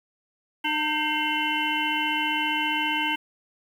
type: harmonic tone with a mistuned harmonic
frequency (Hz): 302.5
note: D#4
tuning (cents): -49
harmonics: 1 / 3 / 5 / 7 / 9 / 10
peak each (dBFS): -32 / -28 / -32 / -30 / -30 / -30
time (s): 0.64-3.16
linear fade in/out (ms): 10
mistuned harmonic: 5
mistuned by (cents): +55
effects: 8-bit